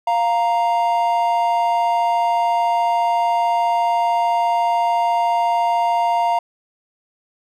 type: tone pair together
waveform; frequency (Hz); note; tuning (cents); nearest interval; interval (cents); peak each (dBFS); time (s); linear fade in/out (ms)
triangle; 698.5 / 932.4; F5 / A#5; 0 / 0; perfect fourth; 500; -16; 0.07-6.39; 5
effects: none